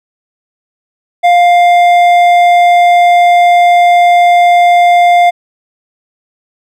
sine tone with hard clipping, 702 Hz, F5, 9 cents sharp, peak -5 dBFS, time 1.23-5.31 s, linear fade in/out 20 ms, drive 8 dB, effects none

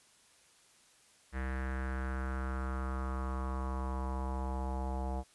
square tone with low-pass filter sweep, 65.4 Hz, C2, in tune, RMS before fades -36 dBFS, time 1.32-5.24 s, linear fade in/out 50 ms, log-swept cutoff 1800 to 780 Hz, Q 4.2, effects white hiss -64 dBFS RMS until 5.34 s + resampled to 24000 Hz

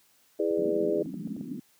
sine chord, E dominant seventh, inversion none, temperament just, 329.6 / 412 / 494.4 / 593.3 Hz, E4 / G#4 / B4 / D5, 0 / -14 / +2 / +18 cents, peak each -30 / -27 / -33 / -31 dBFS, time 0.39-1.03 s, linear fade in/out 10 ms
clicks, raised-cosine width 2 ms, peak -34 dBFS, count 9, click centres 0.509 / 0.575 / 0.65 / 0.974 / 1.059 / 1.14 / 1.274 / 1.365 / 1.411 s
white band-pass noise, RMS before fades -37 dBFS, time 0.58-1.6 s, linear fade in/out 5 ms, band 170 to 290 Hz, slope 48 dB/octave
effects white hiss -64 dBFS RMS until 1.79 s + high-pass 80 Hz 12 dB/octave

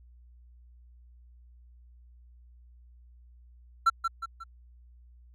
triangle tone with echo, 1351 Hz, E6, 42 cents sharp, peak -16 dBFS, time 3.86-3.9 s, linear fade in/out 10 ms, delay 180 ms, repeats 3, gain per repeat -7 dB, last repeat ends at 4.44 s, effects added 60 Hz sine -52 dBFS peak until 5.34 s

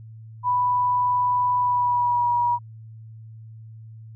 sine tone with pitch glide, 987.8 to 961.9 Hz, B5 to B5, 0 to -46 cents, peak -18 dBFS, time 0.43-2.59 s, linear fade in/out 50 ms, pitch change -46 cents, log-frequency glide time 1.59-2.31 s, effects added 111 Hz sine -39 dBFS peak until 4.15 s

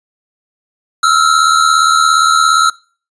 square tone pair together, 1300 / 1377.3 Hz, E6 / F6, -24 / -24 cents, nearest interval minor second, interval 100 cents, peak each -11 dBFS, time 1.03-2.7 s, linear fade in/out 5 ms, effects noise-tail reverb RT60 0.4 s tail -22 dB re dry + resampled to 22050 Hz

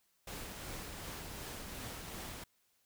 pink noise with tremolo, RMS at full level -44 dBFS, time 0.27-2.44 s, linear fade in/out 5 ms, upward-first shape triangle, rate 2.7 Hz, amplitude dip 30%, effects white hiss -75 dBFS RMS until 2.85 s

